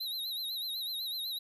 square tone with vibrato, 3921 Hz, B7, 13 cents flat, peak -35 dBFS, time 0-1.39 s, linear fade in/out 10 ms, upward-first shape sine, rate 8 Hz, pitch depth 93 cents each way, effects none

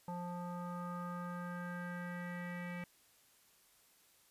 square tone with low-pass filter sweep, 176 Hz, F3, 14 cents sharp, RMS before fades -43 dBFS, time 0.08-2.84 s, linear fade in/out 2 ms, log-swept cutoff 940 to 2200 Hz, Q 4.9, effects white hiss -68 dBFS RMS until 4.3 s + resampled to 32000 Hz

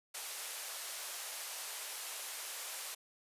white band-pass noise, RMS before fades -44 dBFS, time 0.14-2.95 s, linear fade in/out 10 ms, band 490 to 13000 Hz, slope 24 dB/octave, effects resampled to 32000 Hz

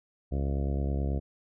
harmonic tone, 69.3 Hz, C#2, in tune, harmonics 1 / 2 / 3 / 4 / 5 / 6 / 7 / 8 / 9 / 10, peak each -28 / -34 / -38 / -40 / -42 / -44 / -45 / -46 / -47 / -48 dBFS, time 0.31-1.2 s, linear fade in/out 20 ms, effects none

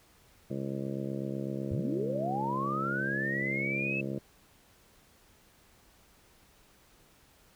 harmonic tone, 68 Hz, C#2, 33 cents flat, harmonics 2 / 3 / 4 / 5 / 6 / 7 / 8 / 9, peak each -38 / -37 / -43 / -39 / -47 / -44 / -44 / -47 dBFS, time 0.5-4.19 s, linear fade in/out 5 ms
sine linear sweep, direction up, 73.42 to 2637 Hz, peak -31 dBFS, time 1.71-4.01 s, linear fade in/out 5 ms
effects pink hiss -62 dBFS RMS until 7.55 s

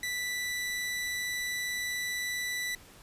sawtooth tone, 1975.5 Hz, B6, in tune, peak -28 dBFS, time 0.03-2.75 s, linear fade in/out 2 ms, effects pink hiss -54 dBFS RMS until 3.02 s + resampled to 32000 Hz

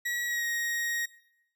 40% pulse tone with pitch glide, 1919 to 1880.6 Hz, A#6 to A#6, +50 to +15 cents, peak -28 dBFS, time 0.05-1.06 s, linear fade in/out 10 ms, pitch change -35 cents, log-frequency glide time 0.26-0.45 s, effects noise-tail reverb RT60 0.8 s tail -20 dB re dry

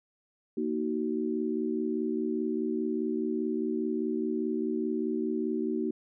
sine chord, D# minor, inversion second, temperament equal with one note detuned, 233.1 / 311.1 / 376 Hz, A#3 / D#4 / F#4, 0 / 0 / +28 cents, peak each -32 dBFS, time 0.57-5.91 s, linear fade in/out 5 ms, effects none

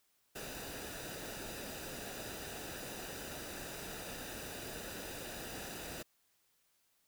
pink noise with comb filter, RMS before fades -45 dBFS, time 0.35-6.03 s, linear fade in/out 10 ms, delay 0.92 ms, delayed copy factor -0.55, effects white hiss -75 dBFS RMS until 7.07 s

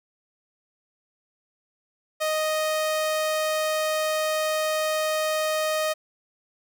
sawtooth tone, 622.3 Hz, D#5, in tune, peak -19 dBFS, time 2.2-5.94 s, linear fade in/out 20 ms, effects none

